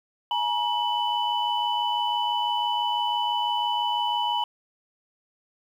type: tone cluster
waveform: sine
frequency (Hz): 844 / 950 / 2990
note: G#5 / A#5 / F#7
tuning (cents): +28 / +33 / +17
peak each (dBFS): -28 / -25 / -28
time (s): 0.31-4.44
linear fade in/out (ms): 2
effects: tanh soft clip ceiling -13 dBFS + 9-bit